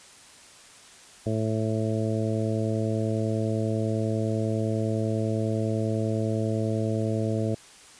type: harmonic tone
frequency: 110 Hz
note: A2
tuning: in tune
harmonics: 1 / 2 / 3 / 4 / 5 / 6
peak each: -27 / -30 / -32 / -33 / -34 / -35 dBFS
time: 1.26-7.55 s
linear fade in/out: 5 ms
effects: white hiss -50 dBFS RMS until 7.99 s + resampled to 22050 Hz